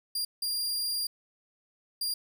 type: tone bursts at uneven times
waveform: sawtooth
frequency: 4792 Hz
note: D8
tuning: 34 cents sharp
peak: -26 dBFS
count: 3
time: 0.15-0.25 / 0.42-1.07 / 2.01-2.14 s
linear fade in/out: 5 ms
effects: none